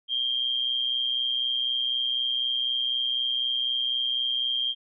sine tone with amplitude modulation, 3200 Hz, G7, 35 cents sharp, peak -21 dBFS, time 0.08-4.75 s, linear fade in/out 50 ms, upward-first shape sine, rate 124 Hz, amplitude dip 65%, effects none

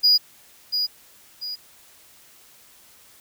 triangle tone with echo, 4900 Hz, D#8, 27 cents flat, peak -11 dBFS, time 0.03-0.18 s, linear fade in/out 20 ms, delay 690 ms, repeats 2, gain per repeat -8 dB, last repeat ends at 1.56 s, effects tanh soft clip ceiling -7 dBFS + white hiss -52 dBFS RMS until 3.2 s

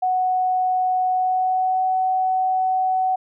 sine tone with pitch glide, 740 to 749.5 Hz, F#5 to F#5, 0 to +22 cents, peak -17 dBFS, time 0.02-3.16 s, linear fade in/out 10 ms, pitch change +22 cents, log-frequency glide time 1.12-1.86 s, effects none

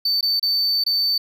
triangle tone with dropouts, 4549 Hz, C#8, 44 cents sharp, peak -16 dBFS, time 0.05-1.18 s, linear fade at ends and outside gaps 5 ms, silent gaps 0.21-0.227 / 0.397-0.427 / 0.839-0.863 s, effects none

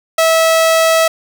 sawtooth tone, 650 Hz, E5, 24 cents flat, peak -5 dBFS, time 0.18-1.08 s, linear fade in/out 5 ms, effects none

